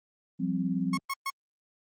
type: chord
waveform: sine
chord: F suspended second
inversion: none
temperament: equal with one note detuned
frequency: 174.61 / 192.96 / 261.6 Hz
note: F3 / G3 / C4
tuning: 0 / -27 / 0 cents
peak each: -31 dBFS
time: 0.39-0.99 s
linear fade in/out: 20 ms
type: tone bursts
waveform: 30% pulse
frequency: 1092 Hz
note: C#6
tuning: 26 cents flat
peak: -27 dBFS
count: 3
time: 0.93-1.302 s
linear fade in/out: 5 ms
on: 44 ms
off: 120 ms
effects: Opus 32 kbps